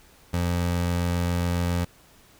25% pulse tone, 87.31 Hz, F2, in tune, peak -19 dBFS, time 0.33-1.85 s, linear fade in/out 10 ms, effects pink hiss -55 dBFS RMS until 2.39 s

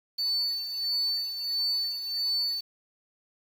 triangle tone with tremolo, 4498 Hz, C#8, 24 cents sharp, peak -22 dBFS, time 0.18-2.61 s, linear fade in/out 10 ms, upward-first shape sine, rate 1.5 Hz, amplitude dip 65%, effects tanh soft clip ceiling -21 dBFS + 8-bit

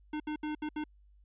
square tone bursts at uneven times, 303.3 Hz, D#4, 44 cents flat, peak -34 dBFS, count 5, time 0.13-0.2 / 0.27-0.36 / 0.43-0.55 / 0.62-0.69 / 0.76-0.84 s, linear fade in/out 5 ms, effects added 50 Hz sine -58 dBFS peak until 1.24 s + resampled to 8000 Hz

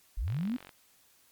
sine linear sweep, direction up, 31.87 to 261.6 Hz, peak -29 dBFS, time 0.17-0.57 s, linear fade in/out 10 ms
click train, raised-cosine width 0.3 ms, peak -31 dBFS, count 20, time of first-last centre 0.28-0.692 s, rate 46.1 Hz
effects white hiss -64 dBFS RMS until 1.31 s + MP3 96 kbps

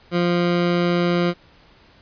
20% pulse tone, 174.61 Hz, F3, in tune, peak -12 dBFS, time 0.11-1.34 s, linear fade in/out 50 ms, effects pink hiss -52 dBFS RMS until 2.01 s + resampled to 11025 Hz

